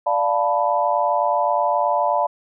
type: chord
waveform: sine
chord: B half-diminished seventh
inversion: first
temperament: equal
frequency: 587.3 / 698.5 / 880 / 987.8 Hz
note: D5 / F5 / A5 / B5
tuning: 0 / 0 / 0 / 0 cents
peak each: -22 dBFS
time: 0.06-2.27 s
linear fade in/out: 10 ms
effects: none